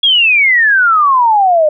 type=exponential sweep; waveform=sine; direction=down; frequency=3364 to 594 Hz; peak=-6 dBFS; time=0.03-1.69 s; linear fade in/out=5 ms; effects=none